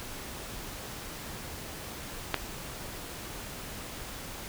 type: clicks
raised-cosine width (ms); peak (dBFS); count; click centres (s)
0.3; -9 / -25; 2; 2.343 / 2.365
effects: pink hiss -41 dBFS RMS until 4.48 s